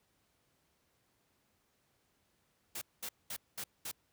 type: noise bursts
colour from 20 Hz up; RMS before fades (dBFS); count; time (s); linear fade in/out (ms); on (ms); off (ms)
white; -41; 5; 2.75-3.915; 5; 65; 210
effects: pink hiss -75 dBFS RMS until 4.12 s + high-pass 60 Hz 12 dB/octave